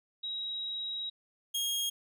sine / sawtooth tone pair in turn, 3831 / 3259 Hz, A#7 / G#7, +47 / -33 cents, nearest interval minor third, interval 280 cents, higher first, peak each -34 / -27 dBFS, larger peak second, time 0.23-1.1 / 1.54-1.9 s, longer first, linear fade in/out 10 ms, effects none

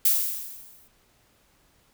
violet noise with exponential decay, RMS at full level -18 dBFS, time 0.05-0.88 s, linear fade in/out 5 ms, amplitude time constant 180 ms, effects pink hiss -63 dBFS RMS until 1.93 s

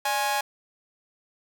sawtooth tone with amplitude modulation, 830.6 Hz, G#5, in tune, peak -16 dBFS, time 0.05-0.41 s, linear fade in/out 5 ms, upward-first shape sine, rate 242 Hz, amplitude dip 85%, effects none

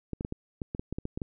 clicks, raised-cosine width 3 ms, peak -20 dBFS, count 12, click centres 0.133 / 0.209 / 0.249 / 0.324 / 0.618 / 0.749 / 0.795 / 0.926 / 0.985 / 1.054 / 1.175 / 1.218 s, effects none

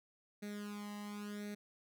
sawtooth tone with flanger, 206.6 Hz, G#3, 9 cents flat, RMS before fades -45 dBFS, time 0.42-1.55 s, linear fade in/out 10 ms, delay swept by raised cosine 0.49 to 1.02 ms, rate 0.93 Hz, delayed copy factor +0.85, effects none

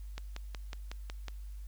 click train, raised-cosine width 0.2 ms, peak -24 dBFS, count 7, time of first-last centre 0.18-1.283 s, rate 5.44 Hz, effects added 50 Hz sine -41 dBFS peak until 1.67 s + white hiss -66 dBFS RMS until 1.67 s

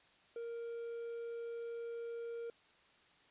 triangle tone, 466.4 Hz, A#4, 1 cent sharp, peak -39 dBFS, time 0.36-2.5 s, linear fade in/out 2 ms, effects white hiss -67 dBFS RMS until 3.3 s + resampled to 8000 Hz

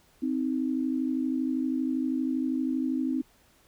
sine tone pair together, 260.1 / 312.7 Hz, C4 / D#4, -10 / +9 cents, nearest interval minor third, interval 319 cents, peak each -27 / -30 dBFS, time 0.22-3.22 s, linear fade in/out 10 ms, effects pink hiss -62 dBFS RMS until 3.67 s

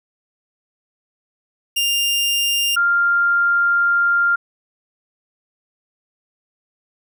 sawtooth / sine tone pair in turn, 2800 / 1396.1 Hz, F7 / F6, +4 / -1 cents, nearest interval octave, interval 1205 cents, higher first, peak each -13 / -13 dBFS, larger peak neither, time 1.76-2.76 / 2.76-4.36 s, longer second, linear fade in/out 10 ms, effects none

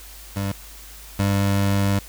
25% pulse tone pair in turn, 98.8 / 99.31 Hz, G2 / G2, +14 / +23 cents, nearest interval unison, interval 9 cents, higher second, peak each -19 / -14 dBFS, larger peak second, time 0.36-0.52 / 1.19-1.99 s, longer second, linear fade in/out 5 ms, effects added 50 Hz sine -42 dBFS peak until 2.08 s + white hiss -43 dBFS RMS until 2.08 s

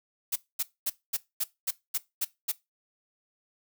blue noise bursts, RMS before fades -28 dBFS, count 9, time 0.32-2.52 s, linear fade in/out 10 ms, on 40 ms, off 230 ms, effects noise-tail reverb RT60 0.2 s tail -19 dB re dry

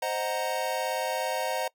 square chord, C half-diminished seventh, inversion none, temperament equal, 523.3 / 622.3 / 740 / 932.3 Hz, C5 / Eb5 / Gb5 / Bb5, 0 / 0 / 0 / 0 cents, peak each -34 dBFS, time 0.02-1.68 s, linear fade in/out 5 ms, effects noise-tail reverb RT60 0.1 s tail -22 dB re dry

